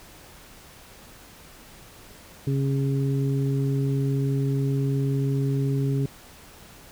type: harmonic tone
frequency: 137 Hz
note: C#3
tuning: 20 cents flat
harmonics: 1 / 2 / 3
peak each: -22 / -29 / -32 dBFS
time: 2.47-6.06 s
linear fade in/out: 2 ms
effects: pink hiss -48 dBFS RMS until 6.91 s